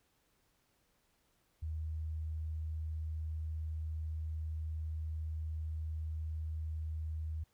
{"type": "tone", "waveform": "sine", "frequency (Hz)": 78.7, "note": "D#2", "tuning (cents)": 20, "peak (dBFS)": -36, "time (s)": [1.62, 7.44], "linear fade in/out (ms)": 10, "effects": ["pink hiss -75 dBFS RMS until 7.53 s"]}